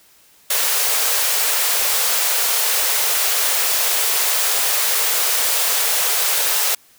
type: high-pass noise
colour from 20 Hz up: white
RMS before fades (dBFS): -18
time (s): 0.5-6.75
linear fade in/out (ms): 5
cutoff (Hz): 410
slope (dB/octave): 96
effects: white hiss -52 dBFS RMS until 6.98 s